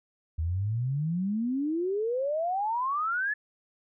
sine exponential sweep, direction up, 77 to 1748 Hz, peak -26 dBFS, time 0.38-3.34 s, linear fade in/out 10 ms, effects none

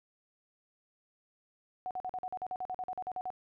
sine tone bursts, 740 Hz, F#5, in tune, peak -34 dBFS, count 16, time 1.86-3.303 s, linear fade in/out 0 ms, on 48 ms, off 45 ms, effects none

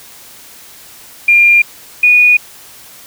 sine tone pair in turn, 2400 / 2460 Hz, D7 / D#7, +37 / -20 cents, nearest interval unison, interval 43 cents, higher second, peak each -4 dBFS, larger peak neither, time 1.28-1.62 / 2.03-2.37 s, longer neither, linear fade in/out 5 ms, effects white hiss -37 dBFS RMS until 3.06 s

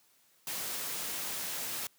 white noise, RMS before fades -37 dBFS, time 0.47-1.87 s, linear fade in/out 2 ms, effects white hiss -67 dBFS RMS until 1.98 s + high-pass 100 Hz 12 dB/octave

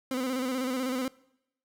30% pulse tone with vibrato, 257 Hz, C4, 31 cents flat, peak -26 dBFS, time 0.11-1.08 s, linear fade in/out 2 ms, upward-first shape square, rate 16 Hz, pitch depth 49 cents each way, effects noise-tail reverb RT60 0.8 s tail -22 dB re dry

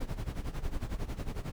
brown noise with tremolo, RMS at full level -32 dBFS, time 0-1.52 s, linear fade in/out 10 ms, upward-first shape sine, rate 11 Hz, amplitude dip 80%, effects none

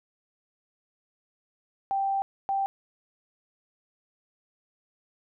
sine tone bursts at uneven times, 784 Hz, G5, in tune, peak -24 dBFS, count 2, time 1.91-2.22 / 2.49-2.66 s, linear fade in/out 0 ms, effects none

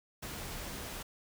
pink noise, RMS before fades -42 dBFS, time 0.22-1.03 s, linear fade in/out 10 ms, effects none

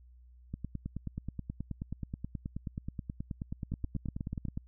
two click trains, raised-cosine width 5 ms, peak -23 / -24 dBFS, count 8 / 38, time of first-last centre 3.72-4.575 / 0.54-4.485 s, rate 8.19 / 9.38 Hz, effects added 61 Hz sine -54 dBFS peak until 4.67 s

